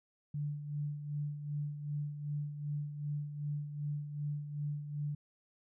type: tone with tremolo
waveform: sine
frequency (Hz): 146.83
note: D3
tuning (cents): 0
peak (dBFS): -33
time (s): 0.34-5.15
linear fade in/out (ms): 5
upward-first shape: sine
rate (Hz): 2.6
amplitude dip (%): 60
effects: none